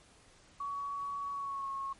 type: tone with pitch glide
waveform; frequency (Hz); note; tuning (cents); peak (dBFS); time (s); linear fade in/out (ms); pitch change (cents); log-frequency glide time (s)
sine; 1126 to 1092.1; C#6 to C#6; +27 to -26; -35; 0.6-1.93; 5; -53; 1.32-1.69
effects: pink hiss -61 dBFS RMS until 1.99 s + MP3 48 kbps